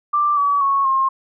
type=tone with pitch steps; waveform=sine; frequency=1179 / 1140.8 / 1103.9 / 1068.1 Hz; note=D6 / C#6 / C#6 / C6; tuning=+6 / +49 / -8 / +35 cents; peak=-14 dBFS; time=0.13-1.09 s; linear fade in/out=10 ms; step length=240 ms; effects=none